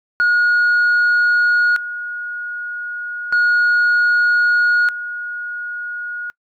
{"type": "tone with tremolo", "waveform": "sine", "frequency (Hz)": 1444, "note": "F#6", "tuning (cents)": -43, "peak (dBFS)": -9, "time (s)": [0.2, 6.3], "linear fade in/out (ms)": 0, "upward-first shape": "square", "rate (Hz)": 0.32, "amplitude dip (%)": 80, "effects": ["noise-tail reverb RT60 0.1 s tail -25 dB re dry", "tanh soft clip ceiling -10 dBFS"]}